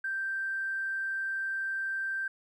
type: tone with tanh clipping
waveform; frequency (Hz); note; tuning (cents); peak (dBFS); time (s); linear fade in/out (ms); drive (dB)
triangle; 1568; G6; 0; -30; 0.04-2.28; 5; 3
effects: none